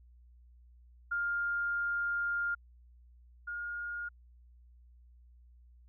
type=tone pair in turn; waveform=sine; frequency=1405 / 1423 Hz; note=F6 / F6; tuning=+10 / +32 cents; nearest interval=unison; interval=22 cents; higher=second; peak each=-30 / -36 dBFS; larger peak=first; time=1.11-2.55 / 3.47-4.09 s; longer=first; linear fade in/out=10 ms; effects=added 60 Hz sine -56 dBFS peak until 5.88 s

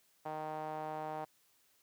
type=tone with band-pass filter; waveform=sawtooth; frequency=154.9 Hz; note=D#3; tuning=7 cents flat; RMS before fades=-41 dBFS; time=0.25-1.25 s; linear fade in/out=10 ms; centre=780 Hz; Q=3.2; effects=white hiss -71 dBFS RMS until 1.82 s + high-pass 60 Hz 12 dB/octave

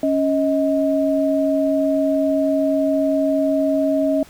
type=tone pair together; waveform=sine; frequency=277.2 / 630.6 Hz; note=C#4 / D#5; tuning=0 / +23 cents; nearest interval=octave + major second; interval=1423 cents; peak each=-18 dBFS; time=0.03-4.23 s; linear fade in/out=2 ms; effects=pink hiss -46 dBFS RMS until 4.29 s

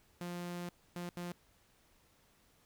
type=tone bursts at uneven times; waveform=sawtooth; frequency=175.4 Hz; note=F3; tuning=8 cents sharp; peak=-36 dBFS; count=3; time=0.21-0.69 / 0.96-1.09 / 1.17-1.32 s; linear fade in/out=0 ms; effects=pink hiss -69 dBFS RMS until 2.65 s

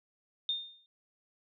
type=tone with exponential decay; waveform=sine; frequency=3640 Hz; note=A#7; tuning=42 cents flat; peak=-27 dBFS; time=0.49-0.86 s; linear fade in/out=1 ms; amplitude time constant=79 ms; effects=none

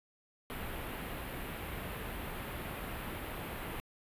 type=band-stop noise; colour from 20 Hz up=pink; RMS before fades=-41 dBFS; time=0.5-3.8 s; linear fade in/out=0 ms; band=3100 to 12000 Hz; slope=24 dB/octave; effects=resampled to 32000 Hz

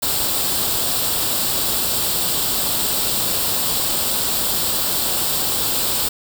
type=noise with comb filter; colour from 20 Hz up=white; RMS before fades=-20 dBFS; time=0.02-6.09 s; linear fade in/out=10 ms; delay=0.24 ms; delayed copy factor=+0.6; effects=none

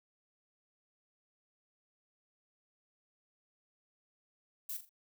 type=noise with echo; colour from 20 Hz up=violet; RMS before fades=-40 dBFS; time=4.69-4.77 s; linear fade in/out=5 ms; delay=41 ms; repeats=3; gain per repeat=-9 dB; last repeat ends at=4.893 s; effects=none

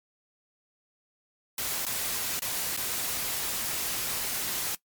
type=noise with dropouts; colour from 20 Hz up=white; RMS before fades=-31 dBFS; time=1.58-4.75 s; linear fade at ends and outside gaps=2 ms; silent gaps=1.853-1.865 / 2.394-2.42 / 2.766-2.773 s; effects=noise-tail reverb RT60 0.1 s tail -20 dB re dry + MP3 96 kbps

